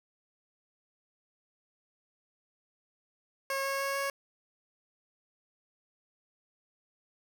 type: tone with pitch steps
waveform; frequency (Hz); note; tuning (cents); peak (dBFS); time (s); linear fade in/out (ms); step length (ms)
15% pulse; 544 / 547.2 / 550.3 / 553.5; C#5 / C#5 / C#5 / C#5; -33 / -23 / -13 / -3; -24; 3.5-4.1; 2; 150
effects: none